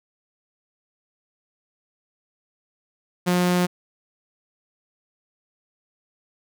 sawtooth tone, 178.6 Hz, F3, 39 cents sharp, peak -14 dBFS, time 3.26-3.67 s, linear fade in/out 20 ms, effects none

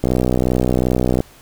click train, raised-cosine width 2 ms, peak -3 dBFS, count 74, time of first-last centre 0.04-1.204 s, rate 62.7 Hz, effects pink hiss -46 dBFS RMS until 1.41 s

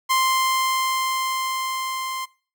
sawtooth tone with level ramp, 1046.5 Hz, C6, in tune, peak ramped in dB -13 to -23 dBFS, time 0.09-2.26 s, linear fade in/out 20 ms, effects noise-tail reverb RT60 0.4 s tail -22 dB re dry

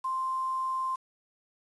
sine tone with quantisation, 1046.5 Hz, C6, in tune, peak -28 dBFS, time 0.04-0.96 s, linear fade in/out 10 ms, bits 8, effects resampled to 24000 Hz

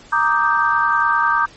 sine chord, Eb major seventh, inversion second, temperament equal, 932.3 / 1174.7 / 1244.5 / 1568 Hz, Bb5 / D6 / Eb6 / G6, 0 / 0 / 0 / 0 cents, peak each -20 / -18 / -21 / -18 dBFS, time 0.12-1.46 s, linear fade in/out 10 ms, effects pink hiss -44 dBFS RMS until 1.56 s + MP3 32 kbps

